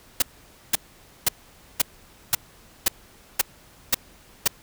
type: noise bursts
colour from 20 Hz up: white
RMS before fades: -18 dBFS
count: 9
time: 0.2-4.478 s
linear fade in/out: 5 ms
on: 22 ms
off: 510 ms
effects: pink hiss -52 dBFS RMS until 4.62 s